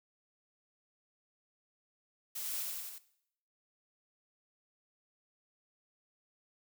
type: noise with echo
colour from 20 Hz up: blue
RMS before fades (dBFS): -40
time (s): 2.35-2.63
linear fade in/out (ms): 10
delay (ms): 89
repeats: 4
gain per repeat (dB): -2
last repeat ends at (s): 2.986
effects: noise-tail reverb RT60 0.7 s tail -17 dB re dry